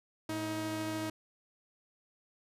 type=tone pair together; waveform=sawtooth; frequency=110 / 316.6 Hz; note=A2 / D#4; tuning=0 / +30 cents; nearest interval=octave + tritone; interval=1830 cents; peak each=-38 / -31 dBFS; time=0.29-1.1 s; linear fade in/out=5 ms; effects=resampled to 32000 Hz